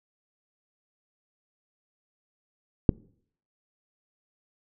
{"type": "click", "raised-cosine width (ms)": 3, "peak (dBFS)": -3, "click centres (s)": 2.892, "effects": ["noise-tail reverb RT60 0.6 s tail -26 dB re dry"]}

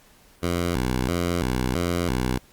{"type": "tone with vibrato", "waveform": "10% pulse", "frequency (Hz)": 74, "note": "D2", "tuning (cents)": 14, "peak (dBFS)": -14, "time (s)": [0.42, 2.39], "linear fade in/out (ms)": 20, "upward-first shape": "square", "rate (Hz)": 1.5, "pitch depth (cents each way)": 280, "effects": ["pink hiss -55 dBFS RMS until 2.52 s", "Opus 48 kbps"]}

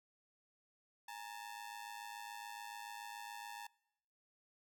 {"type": "ring-modulated tone", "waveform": "sawtooth", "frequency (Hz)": 880, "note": "A5", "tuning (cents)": 0, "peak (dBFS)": -40, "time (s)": [1.08, 3.67], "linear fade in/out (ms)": 5, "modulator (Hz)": 53.5, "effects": ["noise-tail reverb RT60 0.9 s tail -25 dB re dry"]}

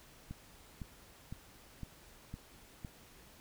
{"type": "click train", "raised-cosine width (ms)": 5, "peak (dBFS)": -30, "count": 6, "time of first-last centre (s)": [0.31, 2.848], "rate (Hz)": 1.97, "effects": ["pink hiss -59 dBFS RMS until 3.4 s"]}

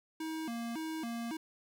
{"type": "tone with vibrato", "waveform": "square", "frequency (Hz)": 272.4, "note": "C#4", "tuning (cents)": -30, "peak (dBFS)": -37, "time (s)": [0.2, 1.37], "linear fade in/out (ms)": 5, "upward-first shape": "square", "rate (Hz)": 1.8, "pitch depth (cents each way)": 270, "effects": ["11-bit"]}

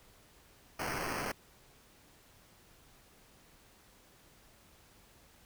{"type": "noise with sample-and-hold", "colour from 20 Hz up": "white", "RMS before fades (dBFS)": -37, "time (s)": [0.79, 1.32], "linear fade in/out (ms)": 5, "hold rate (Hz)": 3675, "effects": ["pink hiss -62 dBFS RMS until 5.45 s"]}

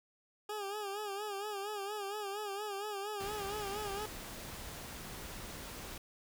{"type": "tone with vibrato", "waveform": "20% pulse", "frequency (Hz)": 408.6, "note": "G#4", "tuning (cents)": -28, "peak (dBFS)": -33, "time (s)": [0.49, 4.06], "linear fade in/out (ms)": 5, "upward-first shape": "sine", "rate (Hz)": 4.3, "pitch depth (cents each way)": 79}
{"type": "noise", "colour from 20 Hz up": "pink", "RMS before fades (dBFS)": -46, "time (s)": [3.2, 5.98], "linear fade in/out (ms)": 5}
{"effects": []}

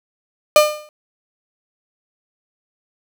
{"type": "tone with exponential decay", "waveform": "35% pulse", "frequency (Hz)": 603, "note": "D5", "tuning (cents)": 46, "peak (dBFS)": -3, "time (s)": [0.56, 0.89], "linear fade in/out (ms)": 1, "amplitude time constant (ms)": 70, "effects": []}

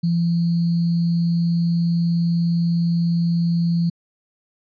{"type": "tone with sample-and-hold", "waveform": "sine", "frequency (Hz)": 169.8, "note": "F3", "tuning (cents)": -48, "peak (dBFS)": -16, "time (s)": [0.03, 3.9], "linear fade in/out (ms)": 10, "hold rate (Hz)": 4410, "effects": ["resampled to 11025 Hz"]}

